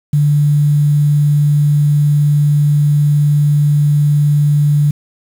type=tone with quantisation; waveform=sine; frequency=146.83 Hz; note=D3; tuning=in tune; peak=-8 dBFS; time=0.13-4.91 s; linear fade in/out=5 ms; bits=6; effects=none